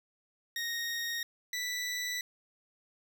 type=tone pair in turn; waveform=20% pulse; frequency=1864.7 / 1973.8 Hz; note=A#6 / B6; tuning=0 / -2 cents; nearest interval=minor second; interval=98 cents; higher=second; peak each=-28 dBFS; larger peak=neither; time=0.56-1.23 / 1.53-2.21 s; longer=second; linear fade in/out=2 ms; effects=none